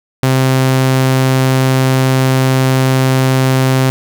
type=tone; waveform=sawtooth; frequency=131.2 Hz; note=C3; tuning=5 cents sharp; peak=-5 dBFS; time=0.23-3.9 s; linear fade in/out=0 ms; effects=7-bit